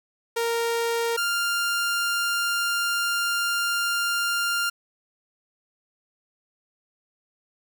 sawtooth tone pair in turn, 464.5 / 1397.6 Hz, A#4 / F6, -6 / +1 cents, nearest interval octave + perfect fifth, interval 1907 cents, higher second, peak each -19 dBFS, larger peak neither, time 0.36-1.17 / 1.17-4.7 s, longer second, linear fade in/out 10 ms, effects none

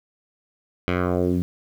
10% pulse tone with low-pass filter sweep, 89.7 Hz, F2, 47 cents sharp, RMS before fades -22 dBFS, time 0.88-1.42 s, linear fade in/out 0 ms, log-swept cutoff 2800 to 190 Hz, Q 1.9, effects 8-bit

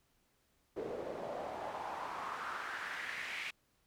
pink noise with band-pass filter sweep, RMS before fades -42 dBFS, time 0.76-3.51 s, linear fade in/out 10 ms, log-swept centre 430 to 2400 Hz, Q 3.1, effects pink hiss -75 dBFS RMS until 3.86 s

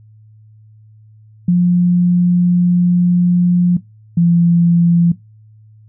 sine tone pair in turn, 176.8 / 171.07 Hz, F3 / F3, +22 / -36 cents, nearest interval minor second, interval 58 cents, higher first, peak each -8 / -8 dBFS, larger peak neither, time 1.48-3.77 / 4.17-5.12 s, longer first, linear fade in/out 5 ms, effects noise-tail reverb RT60 0.2 s tail -19 dB re dry + added 108 Hz sine -41 dBFS peak until 5.88 s

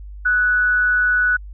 sine tone with amplitude modulation, 1480 Hz, F#6, in tune, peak -12 dBFS, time 0.25-1.37 s, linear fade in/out 10 ms, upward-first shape sine, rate 205 Hz, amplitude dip 35%, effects added 50 Hz sine -32 dBFS peak until 1.53 s

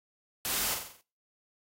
white noise with echo, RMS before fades -32 dBFS, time 0.45-0.74 s, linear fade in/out 0 ms, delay 45 ms, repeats 6, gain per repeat -5 dB, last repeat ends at 1.01 s, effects noise-tail reverb RT60 0.4 s tail -25 dB re dry + AAC 48 kbps

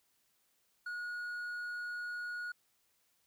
sine tone with hard clipping, 1449 Hz, F#6, 37 cents flat, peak -39 dBFS, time 0.86-2.52 s, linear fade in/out 5 ms, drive 3 dB, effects white hiss -75 dBFS RMS until 3.26 s

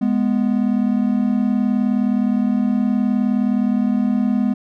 triangle tone pair together, 207.7 / 247 Hz, G#3 / B3, 0 / 0 cents, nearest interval minor third, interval 300 cents, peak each -16 dBFS, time 0.01-4.54 s, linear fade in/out 10 ms, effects none

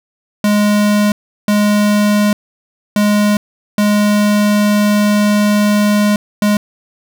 square tone bursts at uneven times, 207.7 Hz, G#3, in tune, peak -10 dBFS, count 5, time 0.44-1.12 / 1.48-2.33 / 2.96-3.37 / 3.78-6.16 / 6.42-6.57 s, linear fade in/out 2 ms, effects none

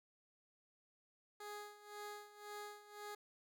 15% pulse tone with tremolo, 415.3 Hz, G#4, in tune, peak -40 dBFS, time 1.4-3.15 s, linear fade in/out 5 ms, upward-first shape sine, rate 1.9 Hz, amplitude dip 80%, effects none

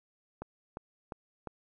click train, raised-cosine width 1 ms, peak -25 dBFS, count 4, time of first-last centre 0.42-1.473 s, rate 2.85 Hz, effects none

